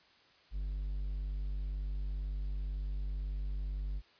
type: tone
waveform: triangle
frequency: 49 Hz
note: G1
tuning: in tune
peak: -32 dBFS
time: 0.51-4.02 s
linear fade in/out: 50 ms
effects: white hiss -64 dBFS RMS until 4.19 s + resampled to 11025 Hz